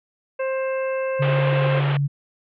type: harmonic tone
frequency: 528 Hz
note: C5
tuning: 16 cents sharp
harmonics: 1 / 2 / 3 / 4 / 5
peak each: -22 / -33 / -35 / -40 / -36 dBFS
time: 0.39-1.8 s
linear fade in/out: 10 ms
type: tone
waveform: sine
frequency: 141.7 Hz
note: C#3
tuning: 38 cents sharp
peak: -18 dBFS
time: 1.19-2.08 s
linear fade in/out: 20 ms
type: band-pass noise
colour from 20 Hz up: pink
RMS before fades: -29 dBFS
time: 1.22-1.97 s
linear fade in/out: 2 ms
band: 340 to 3300 Hz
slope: 48 dB/octave
effects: none